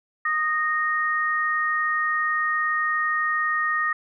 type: tone pair together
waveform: sine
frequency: 1239 / 1856.4 Hz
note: D#6 / A#6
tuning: -8 / -8 cents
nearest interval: perfect fifth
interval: 700 cents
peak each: -24 / -23 dBFS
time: 0.25-3.93 s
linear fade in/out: 5 ms
effects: none